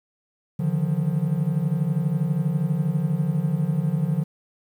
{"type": "tone cluster", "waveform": "triangle", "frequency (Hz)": [143.9, 156.1, 176.4], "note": ["D3", "D#3", "F3"], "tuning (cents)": [-35, 6, 18], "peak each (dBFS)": -23, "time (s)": [0.59, 4.24], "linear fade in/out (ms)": 10, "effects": ["9-bit"]}